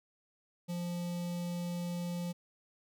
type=tone with notch filter; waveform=square; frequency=174.61 Hz; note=F3; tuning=in tune; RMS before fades=-37 dBFS; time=0.68-2.33 s; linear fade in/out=20 ms; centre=1500 Hz; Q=0.8; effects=none